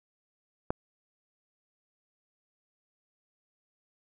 click, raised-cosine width 1 ms, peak -14 dBFS, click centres 0.705 s, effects none

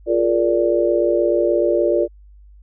sine chord, Bb dominant seventh, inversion second, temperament just, 349.6 / 419.5 / 466.2 / 582.7 Hz, F4 / Ab4 / Bb4 / D5, +2 / +17 / 0 / -14 cents, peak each -18 / -24 / -21 / -18 dBFS, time 0.06-2.08 s, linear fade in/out 50 ms, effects added 50 Hz sine -42 dBFS peak until 2.62 s

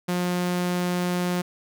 sawtooth tone, 178.2 Hz, F3, 35 cents sharp, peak -19 dBFS, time 0.08-1.42 s, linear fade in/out 10 ms, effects none

